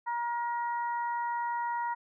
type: harmonic tone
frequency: 474.3 Hz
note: A#4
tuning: 30 cents sharp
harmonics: 2 / 3 / 4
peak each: -30 / -42 / -42 dBFS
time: 0.06-1.95 s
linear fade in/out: 20 ms
effects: none